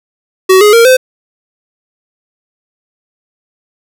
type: tone with pitch steps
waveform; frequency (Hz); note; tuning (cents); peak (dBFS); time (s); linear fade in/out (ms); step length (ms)
square; 376.5 / 417.8 / 463.5 / 514.3; F#4 / G#4 / A#4 / C5; +30 / +10 / -10 / -30; -3; 0.49-0.97; 10; 120
effects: none